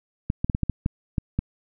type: clicks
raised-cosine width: 5 ms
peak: -10 dBFS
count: 9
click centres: 0.301 / 0.445 / 0.498 / 0.549 / 0.633 / 0.697 / 0.861 / 1.182 / 1.39 s
effects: none